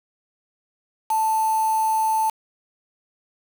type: tone with quantisation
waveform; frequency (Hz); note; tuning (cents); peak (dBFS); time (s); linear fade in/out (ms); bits
sine; 880; A5; 0; -18; 1.1-2.3; 5; 5
effects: none